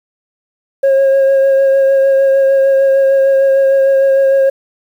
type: tone with vibrato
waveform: sine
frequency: 542 Hz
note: C#5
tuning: 39 cents flat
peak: -4 dBFS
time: 0.83-4.5 s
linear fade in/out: 10 ms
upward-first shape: sine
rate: 6.6 Hz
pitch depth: 17 cents each way
effects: tanh soft clip ceiling -6 dBFS + 7-bit